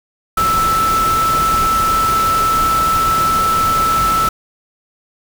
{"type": "tone in noise", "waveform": "sine", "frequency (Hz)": 1318.5, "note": "E6", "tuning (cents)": 0, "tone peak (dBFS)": -12, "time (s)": [0.37, 4.29], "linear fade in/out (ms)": 5, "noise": "pink", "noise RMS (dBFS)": -22, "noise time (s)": [0.37, 4.29], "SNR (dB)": 7, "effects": []}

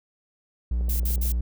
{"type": "tone", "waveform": "triangle", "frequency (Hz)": 59.4, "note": "A#1", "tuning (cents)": 33, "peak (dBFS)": -20, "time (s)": [0.71, 1.41], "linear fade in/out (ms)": 5}
{"type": "click train", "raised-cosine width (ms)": 2, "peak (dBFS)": -28, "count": 7, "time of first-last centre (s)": [0.81, 1.254], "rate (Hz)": 13.5}
{"type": "noise bursts", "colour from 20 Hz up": "violet", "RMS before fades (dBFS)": -31, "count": 3, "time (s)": [0.89, 1.322], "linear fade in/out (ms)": 5, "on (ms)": 110, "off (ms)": 51}
{"effects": []}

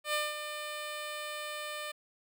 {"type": "tone with ADSR envelope", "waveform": "10% pulse", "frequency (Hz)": 600, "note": "D5", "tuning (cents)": 37, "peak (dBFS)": -20, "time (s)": [0.04, 1.92], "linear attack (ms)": 95, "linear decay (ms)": 200, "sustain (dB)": -9, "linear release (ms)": 11, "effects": []}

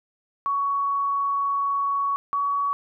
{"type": "tone pair in turn", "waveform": "sine", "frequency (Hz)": [1119, 1128.7], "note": ["C#6", "C#6"], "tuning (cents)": [16, 31], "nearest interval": "unison", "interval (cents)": 15, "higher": "second", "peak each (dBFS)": -21, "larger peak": "neither", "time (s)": [[0.46, 2.16], [2.33, 2.73]], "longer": "first", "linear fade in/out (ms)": 0, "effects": []}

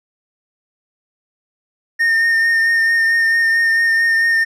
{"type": "tone with vibrato", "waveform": "triangle", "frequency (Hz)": 1827, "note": "A#6", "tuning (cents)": -35, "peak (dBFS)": -10, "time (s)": [1.99, 4.45], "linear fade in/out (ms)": 20, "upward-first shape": "sine", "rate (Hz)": 4.5, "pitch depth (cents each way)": 18, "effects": ["resampled to 32000 Hz"]}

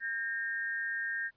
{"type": "tone pair together", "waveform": "sine", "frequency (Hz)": [1602, 1839], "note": ["G6", "A#6"], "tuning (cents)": [37, -24], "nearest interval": "major second", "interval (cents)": 239, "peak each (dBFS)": [-35, -35], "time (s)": [0, 1.31], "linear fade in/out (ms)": 50, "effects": ["pink hiss -74 dBFS RMS until 1.36 s", "resampled to 11025 Hz"]}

